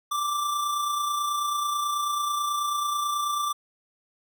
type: tone with amplitude modulation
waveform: square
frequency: 1174.7 Hz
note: D6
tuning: in tune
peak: -24 dBFS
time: 0.11-3.53 s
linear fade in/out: 10 ms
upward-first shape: sine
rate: 29.2 Hz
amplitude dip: 35%
effects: none